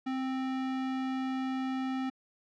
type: tone with sample-and-hold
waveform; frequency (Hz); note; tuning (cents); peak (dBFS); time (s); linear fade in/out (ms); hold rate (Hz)
sine; 261.6; C4; 0; -30; 0.06-2.1; 10; 1050
effects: low-pass 3000 Hz 12 dB/octave